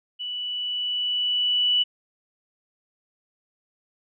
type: tone with level ramp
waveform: sine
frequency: 2960 Hz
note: F#7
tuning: in tune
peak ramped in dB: -29 to -17 dBFS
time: 0.19-1.84 s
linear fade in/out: 20 ms
effects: none